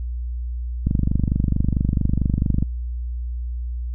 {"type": "click train", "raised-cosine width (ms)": 5, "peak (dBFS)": -7, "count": 44, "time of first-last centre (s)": [0.87, 2.625], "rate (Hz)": 24.5, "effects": ["added 60 Hz sine -24 dBFS peak until 3.94 s"]}